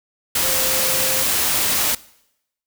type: tone in noise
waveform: sine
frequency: 523.3 Hz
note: C5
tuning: in tune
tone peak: -28 dBFS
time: 0.43-1.23 s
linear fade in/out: 5 ms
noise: white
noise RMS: -19 dBFS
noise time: 0.35-1.95 s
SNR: -12 dB
effects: noise-tail reverb RT60 0.8 s tail -21 dB re dry